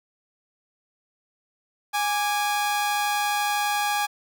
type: tone pair together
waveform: sawtooth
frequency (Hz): 826 / 1174.7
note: G#5 / D6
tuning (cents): -10 / 0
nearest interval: tritone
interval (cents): 610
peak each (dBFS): -19 / -28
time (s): 1.93-4.07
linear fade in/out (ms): 20
effects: none